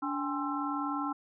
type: tone cluster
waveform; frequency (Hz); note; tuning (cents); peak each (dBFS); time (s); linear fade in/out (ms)
sine; 288.7 / 794 / 834 / 1052 / 1334; D4 / G5 / G#5 / C6 / E6; -30 / +22 / +7 / +9 / +20; -34 / -40 / -40 / -37 / -37; 0.02-1.13; 10
effects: none